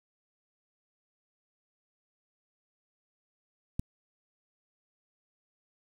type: click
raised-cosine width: 5 ms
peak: -18 dBFS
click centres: 3.795 s
effects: 8-bit